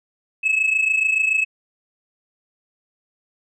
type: tone pair together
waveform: sine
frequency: 2566 / 2593 Hz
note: E7 / E7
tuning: -47 / -29 cents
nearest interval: unison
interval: 18 cents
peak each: -19 / -16 dBFS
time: 0.43-1.45 s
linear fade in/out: 20 ms
effects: tanh soft clip ceiling -13 dBFS